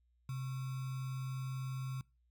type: tone with sample-and-hold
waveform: sine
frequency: 130.81 Hz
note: C3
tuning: in tune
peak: -37 dBFS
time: 0.29-2.01 s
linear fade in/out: 2 ms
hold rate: 1225 Hz
effects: noise-tail reverb RT60 0.3 s tail -25 dB re dry + added 60 Hz sine -70 dBFS peak until 2.3 s